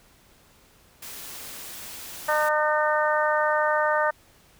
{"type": "noise", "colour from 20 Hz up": "white", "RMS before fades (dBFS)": -39, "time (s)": [1.02, 2.49], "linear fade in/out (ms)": 5}
{"type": "harmonic tone", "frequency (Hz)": 303.7, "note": "D#4", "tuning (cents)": -42, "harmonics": [2, 3, 4, 5, 6], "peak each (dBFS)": [-24, -26, -27, -28, -29], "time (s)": [2.28, 4.11], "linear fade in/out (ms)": 10}
{"effects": ["pink hiss -57 dBFS RMS until 4.59 s"]}